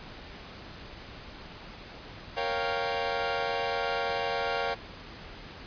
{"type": "chord", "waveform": "sawtooth", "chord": "G half-diminished seventh", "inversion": "first", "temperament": "equal", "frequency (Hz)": [466.2, 554.4, 698.5, 784], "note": ["Bb4", "Db5", "F5", "G5"], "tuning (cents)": [0, 0, 0, 0], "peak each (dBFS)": -30, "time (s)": [2.36, 4.75], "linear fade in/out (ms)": 20, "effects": ["pink hiss -45 dBFS RMS until 5.66 s", "resampled to 11025 Hz"]}